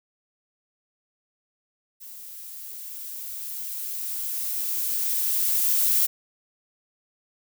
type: noise with level ramp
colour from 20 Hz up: violet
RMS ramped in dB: -42 to -20 dBFS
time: 2-6.07 s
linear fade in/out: 20 ms
effects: none